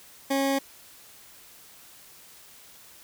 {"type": "tone", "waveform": "20% pulse", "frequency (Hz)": 273.4, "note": "C#4", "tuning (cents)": -24, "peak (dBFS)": -18, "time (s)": [0.3, 0.59], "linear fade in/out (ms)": 10, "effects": ["white hiss -51 dBFS RMS until 3.03 s"]}